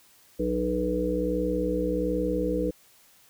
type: harmonic tone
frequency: 61.3 Hz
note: B1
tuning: 12 cents flat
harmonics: 1 / 3 / 5 / 7 / 8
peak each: -33 / -32 / -29 / -33 / -28 dBFS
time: 0.39-2.71 s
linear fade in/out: 10 ms
effects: white hiss -58 dBFS RMS until 3.29 s